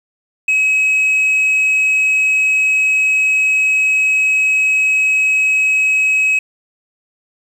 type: tone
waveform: sine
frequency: 2555 Hz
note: D#7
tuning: 45 cents sharp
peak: -8 dBFS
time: 0.48-6.39 s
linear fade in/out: 5 ms
effects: tanh soft clip ceiling -10 dBFS + 7-bit